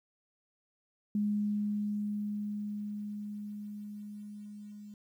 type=tone with level ramp; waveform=sine; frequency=207.7 Hz; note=G#3; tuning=in tune; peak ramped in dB=-27 to -45 dBFS; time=1.15-4.94 s; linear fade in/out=2 ms; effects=11-bit